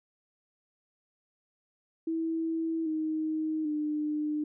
sine tone with pitch steps, 325.8 / 313.3 / 301.2 Hz, E4 / D#4 / D4, -20 / +12 / +44 cents, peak -28 dBFS, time 2.07-4.44 s, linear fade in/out 5 ms, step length 790 ms, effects none

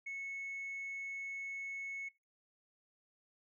sine tone, 2200 Hz, C#7, 14 cents flat, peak -38 dBFS, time 0.06-2.09 s, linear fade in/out 10 ms, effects noise-tail reverb RT60 0.3 s tail -25 dB re dry + tanh soft clip ceiling -38 dBFS

